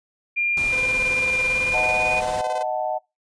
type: tone with pitch glide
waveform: sine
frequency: 2400 to 2460 Hz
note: D7 to D#7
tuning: +37 to -20 cents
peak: -19 dBFS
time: 0.36-2.21 s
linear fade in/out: 20 ms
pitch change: +43 cents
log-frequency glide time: 1.51-2.08 s
type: noise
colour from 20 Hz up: pink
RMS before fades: -34 dBFS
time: 0.57-2.41 s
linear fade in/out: 2 ms
type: tone with tremolo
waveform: sawtooth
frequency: 510 Hz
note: C5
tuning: 44 cents flat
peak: -25 dBFS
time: 0.72-2.63 s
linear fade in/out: 10 ms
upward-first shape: square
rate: 18 Hz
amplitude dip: 65%
type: chord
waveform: sine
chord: D# diminished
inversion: none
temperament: equal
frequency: 622.3 / 740 / 880 Hz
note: D#5 / F#5 / A5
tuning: 0 / 0 / 0 cents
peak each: -26 / -25 / -29 dBFS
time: 1.73-2.99 s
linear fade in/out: 20 ms
effects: noise-tail reverb RT60 0.2 s tail -23 dB re dry + resampled to 22050 Hz